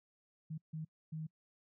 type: tone bursts at uneven times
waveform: sine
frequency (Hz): 157.5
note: D#3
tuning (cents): +21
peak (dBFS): -39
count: 3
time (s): 0.5-0.58 / 0.73-0.85 / 1.12-1.27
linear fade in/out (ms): 10
effects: noise-tail reverb RT60 0.1 s tail -26 dB re dry